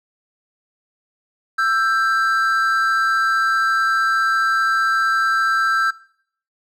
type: tone pair together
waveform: triangle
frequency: 1330 / 1578.8 Hz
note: E6 / G6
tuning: +15 / +12 cents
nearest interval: minor third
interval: 297 cents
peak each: -16 / -17 dBFS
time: 1.58-5.91 s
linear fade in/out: 10 ms
effects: noise-tail reverb RT60 0.6 s tail -20 dB re dry